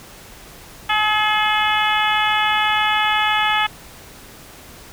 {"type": "harmonic tone", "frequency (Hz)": 426, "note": "G#4", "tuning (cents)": 44, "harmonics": [2, 3, 4, 5, 6, 7, 8], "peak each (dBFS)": [-20, -22, -23, -24, -25, -25, -26], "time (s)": [0.89, 3.67], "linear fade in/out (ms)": 10, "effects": ["pink hiss -41 dBFS RMS until 4.92 s"]}